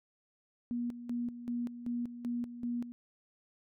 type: tone with tremolo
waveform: sine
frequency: 240 Hz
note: B3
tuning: 49 cents flat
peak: -32 dBFS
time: 0.71-2.92 s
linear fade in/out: 0 ms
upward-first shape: square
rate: 2.6 Hz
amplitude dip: 70%
effects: none